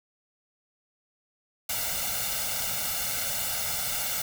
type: noise with comb filter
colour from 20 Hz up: white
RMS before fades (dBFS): -30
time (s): 1.69-4.22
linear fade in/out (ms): 5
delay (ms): 1.4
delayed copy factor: +0.95
effects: none